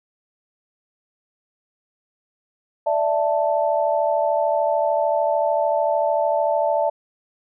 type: chord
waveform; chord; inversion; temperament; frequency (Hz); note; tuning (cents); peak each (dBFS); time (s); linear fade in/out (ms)
sine; D suspended second; none; just; 587.3 / 660.7 / 881; D5 / E5 / A5; 0 / +4 / +2; -21 / -21 / -23; 2.86-6.9; 10
effects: none